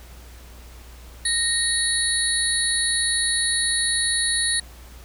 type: tone cluster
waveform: sine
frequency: 1858 / 3879 / 4352 / 9490 / 10060 Hz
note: A#6 / B7 / C#8 / D9 / D#9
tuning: -6 / -32 / -33 / +17 / +18 cents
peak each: -26 dBFS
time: 1.25-4.6 s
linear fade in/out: 5 ms
effects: added 60 Hz sine -41 dBFS peak until 5.04 s + pink hiss -48 dBFS RMS until 5.04 s